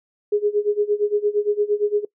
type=tone with tremolo; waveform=sine; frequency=415.3 Hz; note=G#4; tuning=in tune; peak=-14 dBFS; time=0.32-2.05 s; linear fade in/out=5 ms; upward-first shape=sine; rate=8.7 Hz; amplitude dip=90%; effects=noise-tail reverb RT60 0.1 s tail -22 dB re dry